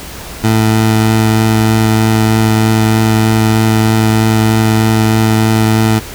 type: tone with vibrato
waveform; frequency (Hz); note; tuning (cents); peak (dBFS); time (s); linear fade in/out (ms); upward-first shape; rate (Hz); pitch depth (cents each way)
20% pulse; 110.3; A2; +5; -3; 0.43-6; 20; triangle; 3.2; 9
effects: added 60 Hz sine -31 dBFS peak until 6.14 s + pink hiss -28 dBFS RMS until 6.14 s